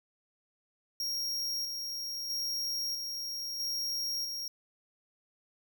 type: tone with tremolo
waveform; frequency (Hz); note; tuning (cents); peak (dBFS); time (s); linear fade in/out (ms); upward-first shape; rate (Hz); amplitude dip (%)
45% pulse; 5588; F8; 0; -32; 1-4.48; 2; square; 0.77; 35
effects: none

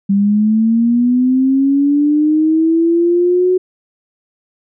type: linear sweep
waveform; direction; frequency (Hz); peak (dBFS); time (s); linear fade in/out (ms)
sine; up; 196 to 370; -9; 0.09-3.58; 10
effects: none

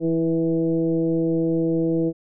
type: tone with frequency modulation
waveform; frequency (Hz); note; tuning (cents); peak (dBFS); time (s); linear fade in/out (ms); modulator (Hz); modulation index
sine; 328.4; E4; -6; -18; 0-2.13; 50; 163; 1
effects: none

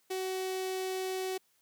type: tone with notch filter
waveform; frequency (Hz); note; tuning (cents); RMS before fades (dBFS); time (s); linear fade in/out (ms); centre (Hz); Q
sawtooth; 375.6; F#4; +26; -35; 0.1-1.38; 10; 1300; 1.3
effects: white hiss -71 dBFS RMS until 1.61 s + high-pass 100 Hz 12 dB/octave

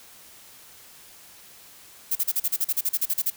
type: noise bursts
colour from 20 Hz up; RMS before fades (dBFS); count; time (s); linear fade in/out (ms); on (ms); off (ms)
violet; -23; 15; 2.11-3.303; 10; 45; 37
effects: white hiss -49 dBFS RMS until 3.36 s

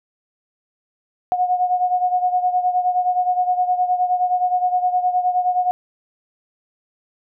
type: beating tone pair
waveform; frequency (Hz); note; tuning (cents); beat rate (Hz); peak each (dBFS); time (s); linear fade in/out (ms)
sine; 724 / 733.6; F#5 / F#5; -38 / -15; 9.6; -17 / -22; 1.32-5.71; 0
effects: none

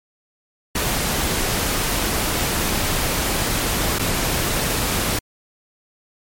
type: noise with dropouts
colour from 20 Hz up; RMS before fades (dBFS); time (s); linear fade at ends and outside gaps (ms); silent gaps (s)
pink; -21; 0.75-5.19; 5; 3.987-3.993
effects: MP3 64 kbps

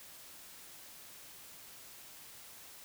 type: silence
effects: white hiss -53 dBFS RMS until 2.84 s

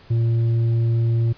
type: tone with tanh clipping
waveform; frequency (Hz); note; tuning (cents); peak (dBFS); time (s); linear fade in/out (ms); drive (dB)
sine; 115.6; A#2; -14; -17; 0.1-1.33; 10; 5
effects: pink hiss -49 dBFS RMS until 1.37 s + resampled to 11025 Hz

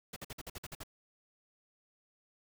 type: noise bursts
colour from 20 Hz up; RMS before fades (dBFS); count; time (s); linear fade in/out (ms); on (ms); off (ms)
pink; -44; 9; 0.13-0.835; 5; 33; 51
effects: none

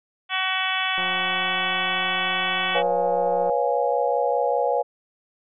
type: harmonic tone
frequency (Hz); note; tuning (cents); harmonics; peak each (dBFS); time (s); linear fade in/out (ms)
376.5; F#4; +30; 2 / 3 / 4 / 5 / 6 / 7 / 8 / 9; -30 / -30 / -30 / -30 / -30 / -30 / -30 / -30; 0.29-2.83; 50
type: click train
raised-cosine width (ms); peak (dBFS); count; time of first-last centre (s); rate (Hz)
1; -23; 454; 0.98-3.497; 180
type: chord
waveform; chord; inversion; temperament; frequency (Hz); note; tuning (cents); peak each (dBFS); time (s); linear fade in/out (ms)
sine; C# dominant seventh; third; equal with one note detuned; 489.3 / 554.4 / 698.5 / 830.6; B4 / C#5 / E#5 / G#5; -16 / 0 / 0 / 0; -24 / -24 / -26 / -25; 2.74-4.83; 20
effects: none

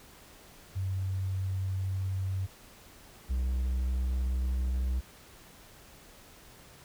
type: tone pair in turn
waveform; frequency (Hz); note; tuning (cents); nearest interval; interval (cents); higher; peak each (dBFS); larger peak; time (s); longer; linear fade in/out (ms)
sine / triangle; 95 / 63.4; F#2 / B1; +46 / +46; perfect fifth; 700; first; -29 / -25; second; 0.75-2.47 / 3.29-5.01; neither; 20
effects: pink hiss -54 dBFS RMS until 6.84 s

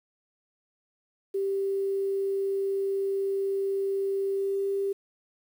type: tone with pitch glide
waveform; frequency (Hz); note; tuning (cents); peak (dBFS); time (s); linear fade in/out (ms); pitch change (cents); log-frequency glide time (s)
sine; 392 to 395; G4 to G4; 0 to +13; -25; 1.34-4.93; 10; +13; 4.36-4.72
effects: 9-bit

